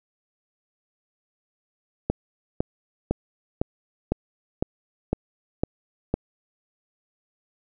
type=click train; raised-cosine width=2 ms; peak=-8 dBFS; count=9; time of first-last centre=2.1-6.14 s; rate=1.98 Hz; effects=none